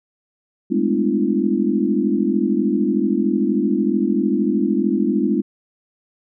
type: tone cluster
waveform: sine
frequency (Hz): 202 / 215.2 / 253.1 / 297.5 / 340.7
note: G#3 / A3 / B3 / D4 / F4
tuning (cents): -48 / -38 / +43 / +22 / -43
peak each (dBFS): -22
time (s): 0.7-5.42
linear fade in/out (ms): 20
effects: none